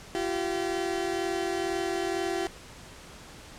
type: tone pair together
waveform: 30% pulse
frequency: 341.7 / 383.8 Hz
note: F4 / G4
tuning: -38 / -37 cents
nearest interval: major second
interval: 201 cents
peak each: -28 dBFS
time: 0.15-2.47 s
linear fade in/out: 0 ms
effects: pink hiss -47 dBFS RMS until 3.58 s + low-pass 9000 Hz 12 dB/octave